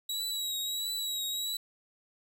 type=tone with vibrato; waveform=sawtooth; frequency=3873 Hz; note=B7; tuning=35 cents flat; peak=-29 dBFS; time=0.09-1.57 s; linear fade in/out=5 ms; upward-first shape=triangle; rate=1.5 Hz; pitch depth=46 cents each way; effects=none